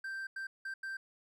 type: tone bursts at uneven times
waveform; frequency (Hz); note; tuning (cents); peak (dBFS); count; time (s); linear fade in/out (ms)
triangle; 1568; G6; 0; -36; 4; 0.04-0.27 / 0.36-0.47 / 0.65-0.74 / 0.83-0.97; 5
effects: none